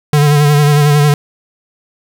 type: tone with vibrato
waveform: square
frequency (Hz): 146.83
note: D3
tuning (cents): 0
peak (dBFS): -7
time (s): 0.13-1.14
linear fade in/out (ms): 2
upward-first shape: sine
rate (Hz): 11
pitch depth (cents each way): 37
effects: 7-bit